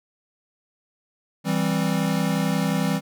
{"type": "chord", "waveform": "square", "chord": "C major", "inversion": "first", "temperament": "equal", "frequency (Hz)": [164.81, 196, 261.6], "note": ["E3", "G3", "C4"], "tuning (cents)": [0, 0, 0], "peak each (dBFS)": [-25, -25, -28], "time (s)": [1.44, 3.01], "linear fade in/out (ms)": 50, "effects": []}